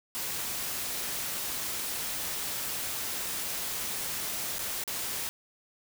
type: noise with dropouts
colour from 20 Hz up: white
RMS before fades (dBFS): -34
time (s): 0.15-5.29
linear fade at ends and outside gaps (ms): 0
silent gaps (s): 4.584-4.592 / 4.838-4.877
effects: none